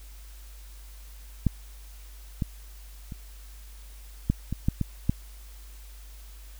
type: clicks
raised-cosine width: 5 ms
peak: -9 / -14 / -25 / -9 / -17 / -10 / -13 / -9 dBFS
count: 8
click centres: 1.467 / 2.422 / 3.122 / 4.3 / 4.526 / 4.685 / 4.813 / 5.095 s
effects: added 50 Hz sine -43 dBFS peak until 6.59 s + white hiss -54 dBFS RMS until 6.59 s